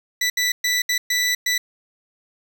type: tone bursts at uneven times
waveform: 20% pulse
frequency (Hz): 1975.5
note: B6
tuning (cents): 0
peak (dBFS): -13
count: 6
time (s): 0.21-0.3 / 0.37-0.52 / 0.64-0.82 / 0.89-0.98 / 1.1-1.35 / 1.46-1.58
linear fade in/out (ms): 5
effects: 8-bit